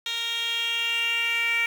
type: tone with band-pass filter sweep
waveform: 10% pulse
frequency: 464.1 Hz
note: A#4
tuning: 8 cents flat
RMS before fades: -26 dBFS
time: 0.06-1.66 s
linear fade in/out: 2 ms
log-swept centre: 3800 to 2300 Hz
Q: 5.2
effects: 7-bit